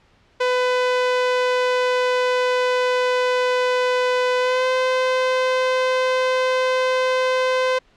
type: tone with pitch glide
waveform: sawtooth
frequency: 501 to 513.3 Hz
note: B4 to C5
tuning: +25 to -33 cents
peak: -13 dBFS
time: 0.4-7.79 s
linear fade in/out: 10 ms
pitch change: +42 cents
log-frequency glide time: 4.39-4.66 s
effects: pink hiss -57 dBFS RMS until 7.96 s + low-pass 4000 Hz 12 dB/octave